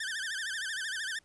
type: tone with vibrato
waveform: sawtooth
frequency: 1661.2 Hz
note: G#6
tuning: in tune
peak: -30 dBFS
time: 0-1.19 s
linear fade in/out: 5 ms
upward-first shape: sine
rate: 13 Hz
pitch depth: 170 cents each way
effects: pink hiss -67 dBFS RMS until 1.24 s + resampled to 24000 Hz